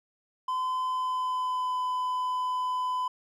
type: tone with pitch glide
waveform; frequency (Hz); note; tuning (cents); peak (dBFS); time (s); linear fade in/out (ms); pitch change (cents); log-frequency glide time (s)
triangle; 1021 to 1006.9; C6 to B5; -43 to +33; -25; 0.48-3.08; 5; -24; 0.85-1.79
effects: none